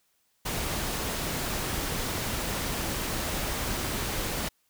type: noise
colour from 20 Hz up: pink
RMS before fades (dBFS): -31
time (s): 0.45-4.49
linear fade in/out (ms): 10
effects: white hiss -71 dBFS RMS until 4.69 s